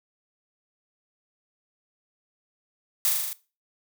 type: noise with echo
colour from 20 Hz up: blue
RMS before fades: -22 dBFS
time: 3.05-3.09 s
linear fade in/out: 0 ms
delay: 40 ms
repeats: 6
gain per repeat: -2 dB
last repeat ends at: 3.33 s
effects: noise-tail reverb RT60 0.3 s tail -18 dB re dry